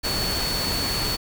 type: tone in noise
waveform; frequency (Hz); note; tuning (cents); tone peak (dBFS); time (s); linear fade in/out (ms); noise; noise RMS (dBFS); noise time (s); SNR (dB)
sine; 4435; C#8; 0; -26; 0.03-1.17; 20; pink; -27; 0.03-1.17; -2
effects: none